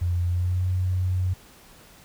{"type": "tone with pitch glide", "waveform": "sine", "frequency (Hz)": [87.7, 91.79], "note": ["F2", "F#2"], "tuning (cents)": [8, -13], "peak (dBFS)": -21, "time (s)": [0.01, 1.34], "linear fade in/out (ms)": 10, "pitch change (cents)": 79, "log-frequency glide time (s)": [0.27, 0.65], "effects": ["pink hiss -51 dBFS RMS until 2.04 s"]}